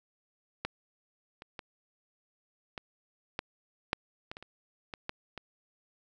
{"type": "clicks", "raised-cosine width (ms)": 0.3, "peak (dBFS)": [-16, -29, -24, -22, -16, -11, -23, -27, -30, -23, -18, -24], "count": 12, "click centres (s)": [0.65, 1.421, 1.592, 2.778, 3.391, 3.931, 4.315, 4.369, 4.426, 4.938, 5.094, 5.377], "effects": []}